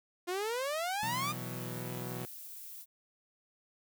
sawtooth exponential sweep, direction up, 346.1 to 1242 Hz, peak -29 dBFS, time 0.27-1.33 s, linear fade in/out 20 ms
violet noise, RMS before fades -47 dBFS, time 1-2.86 s, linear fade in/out 50 ms
sawtooth chord, B suspended fourth, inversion none, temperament equal, 123.47 / 164.81 / 185 Hz, B2 / E3 / F#3, 0 / 0 / 0 cents, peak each -37 / -41 / -41 dBFS, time 1.03-2.25 s, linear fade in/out 0 ms
effects none

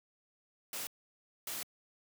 white noise bursts at uneven times, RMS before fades -40 dBFS, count 2, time 0.73-0.87 / 1.47-1.63 s, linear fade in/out 2 ms, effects high-pass 150 Hz 12 dB/octave

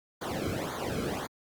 brown noise with flanger, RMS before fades -33 dBFS, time 0.21-1.27 s, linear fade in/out 10 ms, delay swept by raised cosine 0.37 to 1.12 ms, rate 1.9 Hz, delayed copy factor -0.95, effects high-pass 80 Hz 12 dB/octave + Opus 48 kbps

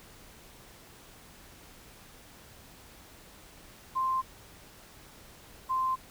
sine tone pair in turn, 1046.5 / 1041.7 Hz, C6 / C6, 0 / -8 cents, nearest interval unison, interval 8 cents, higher first, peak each -26 dBFS, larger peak neither, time 3.95-4.22 / 5.69-5.96 s, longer neither, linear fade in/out 20 ms, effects pink hiss -53 dBFS RMS until 6.1 s

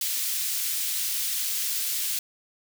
white high-pass noise, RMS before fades -28 dBFS, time 0.01-2.19 s, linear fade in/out 2 ms, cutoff 2800 Hz, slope 12 dB/octave, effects none

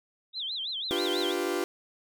sine tone with vibrato, 3572 Hz, A7, 25 cents sharp, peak -31 dBFS, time 0.33-1.35 s, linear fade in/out 50 ms, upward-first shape sine, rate 6.1 Hz, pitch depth 250 cents each way
40% pulse chord, G dominant seventh, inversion second, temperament equal, 293.7 / 349.2 / 392 / 493.9 Hz, D4 / F4 / G4 / B4, 0 / 0 / 0 / 0 cents, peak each -35 / -30 / -32 / -35 dBFS, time 0.91-1.64 s, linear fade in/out 0 ms
effects none

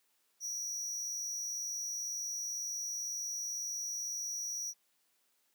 square tone with amplitude modulation, 5800 Hz, F#8, 35 cents flat, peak -33 dBFS, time 0.4-4.74 s, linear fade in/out 50 ms, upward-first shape sine, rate 242 Hz, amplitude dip 85%, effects white hiss -75 dBFS RMS until 5.54 s + high-pass 200 Hz 12 dB/octave

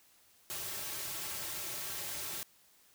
white noise with comb filter, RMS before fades -40 dBFS, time 0.5-2.43 s, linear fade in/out 0 ms, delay 4.1 ms, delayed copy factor -0.65, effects white hiss -65 dBFS RMS until 2.94 s

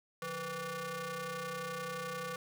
sawtooth ring-modulated tone, 323.3 Hz, E4, 34 cents flat, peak -31 dBFS, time 0.22-2.36 s, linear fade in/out 2 ms, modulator 824 Hz, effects 10-bit

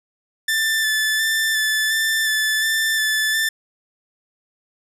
sawtooth tone with vibrato, 1760 Hz, A6, in tune, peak -14 dBFS, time 0.48-3.49 s, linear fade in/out 5 ms, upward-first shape square, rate 1.4 Hz, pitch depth 15 cents each way, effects resampled to 32000 Hz + 9-bit

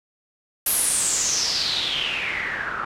white noise with low-pass filter sweep, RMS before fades -24 dBFS, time 0.66-2.85 s, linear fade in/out 5 ms, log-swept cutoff 12000 to 1300 Hz, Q 6.3, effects none

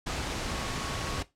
sine tone in noise, 1108.7 Hz, C#6, in tune, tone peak -42 dBFS, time 0.48-1.21 s, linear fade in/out 10 ms, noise pink, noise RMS -33 dBFS, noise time 0.06-1.23 s, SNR -12 dB, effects noise-tail reverb RT60 0.2 s tail -17 dB re dry + low-pass 7000 Hz 12 dB/octave

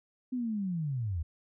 sine linear sweep, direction down, 258.6 to 74 Hz, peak -30 dBFS, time 0.32-1.23 s, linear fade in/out 10 ms, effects none

